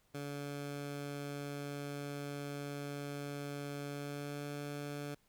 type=tone with pitch glide; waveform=15% pulse; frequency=143.2 to 144.78 Hz; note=D3 to D3; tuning=-43 to -24 cents; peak=-34 dBFS; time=0.14-5.15 s; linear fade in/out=10 ms; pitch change=+19 cents; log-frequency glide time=3.91-4.46 s; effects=pink hiss -73 dBFS RMS until 5.28 s